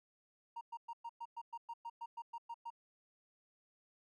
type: tone bursts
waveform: triangle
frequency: 932.3 Hz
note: A#5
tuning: in tune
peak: -39 dBFS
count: 14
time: 0.56-2.704 s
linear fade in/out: 10 ms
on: 51 ms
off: 110 ms
effects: tanh soft clip ceiling -38 dBFS